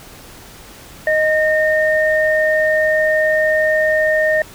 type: tone pair together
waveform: sine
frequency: 622.3 / 1833.3 Hz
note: D#5 / A#6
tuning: 0 / -29 cents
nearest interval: octave + perfect fifth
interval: 1871 cents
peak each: -14 / -16 dBFS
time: 1.07-4.42 s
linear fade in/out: 2 ms
effects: pink hiss -39 dBFS RMS until 4.54 s